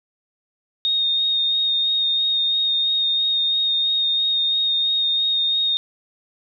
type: tone with vibrato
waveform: sine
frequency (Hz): 3700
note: A#7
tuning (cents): -14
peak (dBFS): -17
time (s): 0.85-5.77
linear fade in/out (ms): 0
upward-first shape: sine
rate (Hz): 3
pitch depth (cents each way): 16
effects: none